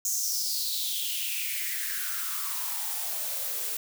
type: noise with high-pass filter sweep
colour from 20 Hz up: blue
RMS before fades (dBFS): -31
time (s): 0.05-3.77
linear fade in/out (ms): 2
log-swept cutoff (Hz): 6700 to 420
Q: 5.6
effects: none